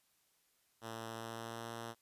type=tone with pitch glide; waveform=5% pulse; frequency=113.4 to 115.52 Hz; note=A#2 to A#2; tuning=-47 to -15 cents; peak=-32 dBFS; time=0.81-1.95 s; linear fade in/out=50 ms; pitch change=+32 cents; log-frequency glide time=1.11-1.65 s; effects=white hiss -75 dBFS RMS until 2.01 s + resampled to 32000 Hz